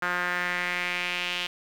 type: tone with band-pass filter sweep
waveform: sawtooth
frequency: 177.7 Hz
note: F3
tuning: 30 cents sharp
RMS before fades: -29 dBFS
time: 0.02-1.47 s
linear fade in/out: 5 ms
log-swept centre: 1500 to 3000 Hz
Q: 3.1
effects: 8-bit